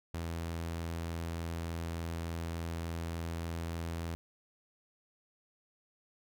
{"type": "tone", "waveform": "sawtooth", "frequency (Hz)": 83.4, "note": "E2", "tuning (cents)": 21, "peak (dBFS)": -32, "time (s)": [0.14, 4.15], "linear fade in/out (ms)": 0, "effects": []}